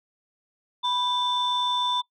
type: tone pair together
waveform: sine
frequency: 987.8 / 3539 Hz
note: B5 / A7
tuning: 0 / +9 cents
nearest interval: octave + minor seventh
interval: 2209 cents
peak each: -24 / -24 dBFS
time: 0.83-2.02 s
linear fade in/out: 20 ms
effects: noise-tail reverb RT60 0.1 s tail -21 dB re dry + tanh soft clip ceiling -17 dBFS